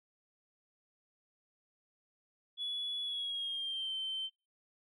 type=tone with pitch glide; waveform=sine; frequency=3400 to 3100 Hz; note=G#7 to G7; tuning=+40 to -20 cents; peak=-34 dBFS; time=2.57-4.3 s; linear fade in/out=50 ms; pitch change=-160 cents; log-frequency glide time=3.03-3.94 s; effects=noise-tail reverb RT60 0.3 s tail -26 dB re dry + tanh soft clip ceiling -31 dBFS